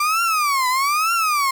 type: tone with vibrato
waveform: 35% pulse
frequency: 1174.7 Hz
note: D6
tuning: in tune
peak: -15 dBFS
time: 0-1.51 s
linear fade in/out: 5 ms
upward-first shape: triangle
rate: 1.1 Hz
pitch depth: 290 cents each way
effects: 7-bit